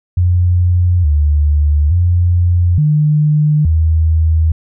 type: tone with pitch steps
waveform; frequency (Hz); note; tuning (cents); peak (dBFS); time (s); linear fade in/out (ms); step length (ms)
sine; 88.8 / 74.1 / 88 / 150.7 / 80.1; F2 / D2 / F2 / D3 / E2; +29 / +16 / +14 / +45 / -49; -8; 0.17-4.52; 5; 870
effects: none